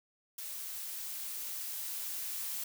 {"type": "noise with level ramp", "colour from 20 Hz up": "blue", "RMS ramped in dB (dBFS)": [-42, -38], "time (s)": [0.38, 2.64], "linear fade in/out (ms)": 5, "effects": []}